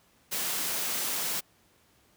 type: high-pass noise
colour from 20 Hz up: white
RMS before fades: -31 dBFS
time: 0.31-1.41 s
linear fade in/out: 20 ms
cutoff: 130 Hz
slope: 24 dB/octave
effects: pink hiss -64 dBFS RMS until 2.16 s + high-pass 60 Hz 12 dB/octave